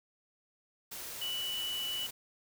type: tone in noise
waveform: sine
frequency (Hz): 2960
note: F#7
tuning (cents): 0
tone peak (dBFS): -34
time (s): 1.21-2.07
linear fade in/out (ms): 10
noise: white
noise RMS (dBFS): -43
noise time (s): 0.91-2.11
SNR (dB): +6
effects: none